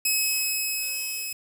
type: tone with level ramp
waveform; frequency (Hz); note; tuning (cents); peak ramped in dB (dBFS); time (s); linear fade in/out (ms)
10% pulse; 2563; E7; -49; -12 to -22; 0.05-1.33; 5
effects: 7-bit